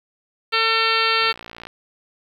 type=harmonic tone; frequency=450 Hz; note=A4; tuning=39 cents sharp; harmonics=1 / 2 / 3 / 4 / 5 / 6 / 7 / 8 / 9 / 10; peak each=-27 / -31 / -21 / -26 / -25 / -23 / -27 / -29 / -29 / -27 dBFS; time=0.52-1.33 s; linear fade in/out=20 ms
type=click train; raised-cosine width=0.3 ms; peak=-20 dBFS; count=27; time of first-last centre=1.22-1.67 s; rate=57.8 Hz
effects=8-bit